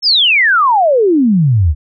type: exponential sweep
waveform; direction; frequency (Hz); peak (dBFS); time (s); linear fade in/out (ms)
sine; down; 5460 to 69.3; -7; 0.02-1.75; 50
effects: none